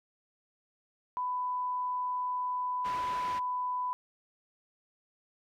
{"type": "tone", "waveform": "sine", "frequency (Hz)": 997, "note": "B5", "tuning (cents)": 16, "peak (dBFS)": -30, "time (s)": [1.17, 3.93], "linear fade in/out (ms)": 0}
{"type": "low-pass noise", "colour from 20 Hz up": "white", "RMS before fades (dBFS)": -44, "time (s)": [2.84, 3.4], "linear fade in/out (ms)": 20, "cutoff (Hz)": 2200, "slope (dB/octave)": 12}
{"effects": []}